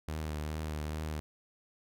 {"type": "tone with vibrato", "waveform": "sawtooth", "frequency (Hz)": 76.8, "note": "D#2", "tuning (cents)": -22, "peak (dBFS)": -31, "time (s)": [0.08, 1.2], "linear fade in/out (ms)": 0, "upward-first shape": "sine", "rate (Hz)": 2.4, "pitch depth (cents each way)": 29, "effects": []}